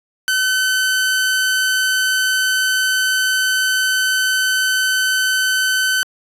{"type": "tone", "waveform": "sawtooth", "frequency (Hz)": 1522, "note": "F#6", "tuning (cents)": 48, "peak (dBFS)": -11, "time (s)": [0.28, 6.03], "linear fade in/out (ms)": 0, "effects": ["resampled to 32000 Hz"]}